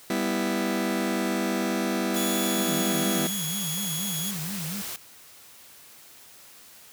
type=chord; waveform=sawtooth; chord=E minor; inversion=first; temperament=just; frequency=197.78 / 247.2 / 329.6 Hz; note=G3 / B3 / E4; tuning=+16 / +2 / 0 cents; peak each=-25 dBFS; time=0.1-3.27 s; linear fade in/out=2 ms
type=noise; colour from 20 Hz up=white; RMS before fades=-35 dBFS; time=2.14-4.96 s; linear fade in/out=0 ms
type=tone with pitch glide; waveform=10% pulse; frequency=3412 to 3348 Hz; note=G#7 to G#7; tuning=+46 to +13 cents; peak=-23 dBFS; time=2.16-4.31 s; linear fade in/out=5 ms; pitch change=-33 cents; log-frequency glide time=2.42-3.08 s
type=tone with vibrato; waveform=sine; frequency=177.7 Hz; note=F3; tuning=30 cents sharp; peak=-32 dBFS; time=2.57-4.82 s; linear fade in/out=10 ms; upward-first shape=sine; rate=4.2 Hz; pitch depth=250 cents each way
effects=white hiss -50 dBFS RMS until 6.92 s + high-pass 60 Hz 12 dB/octave